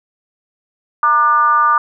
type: tone with frequency modulation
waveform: sine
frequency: 1196 Hz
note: D6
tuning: 31 cents sharp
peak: -9 dBFS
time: 1.03-1.78 s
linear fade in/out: 2 ms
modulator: 268 Hz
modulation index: 0.68
effects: none